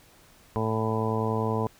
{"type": "harmonic tone", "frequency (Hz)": 110.6, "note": "A2", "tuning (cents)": 9, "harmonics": [1, 2, 3, 4, 5, 6, 7, 8, 9], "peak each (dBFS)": [-29, -31, -37, -30, -37, -38, -37, -37, -33], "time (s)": [0.56, 1.67], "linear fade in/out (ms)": 0, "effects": ["pink hiss -56 dBFS RMS until 1.79 s"]}